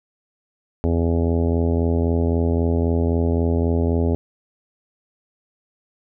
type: harmonic tone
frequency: 83.8 Hz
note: E2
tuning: 29 cents sharp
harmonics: 1 / 2 / 3 / 4 / 5 / 6 / 7 / 8 / 9 / 10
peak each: -19 / -27 / -23 / -29 / -25 / -33 / -32 / -36 / -40 / -40 dBFS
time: 0.84-4.15 s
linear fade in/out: 0 ms
effects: none